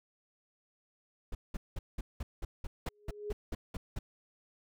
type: noise bursts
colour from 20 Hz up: brown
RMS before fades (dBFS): -36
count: 13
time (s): 1.32-3.99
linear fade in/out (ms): 5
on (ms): 30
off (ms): 190
type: tone with exponential growth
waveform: sine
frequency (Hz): 416.1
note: G#4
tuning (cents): +3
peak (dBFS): -33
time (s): 2.88-3.32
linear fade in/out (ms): 1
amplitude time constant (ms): 94
effects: none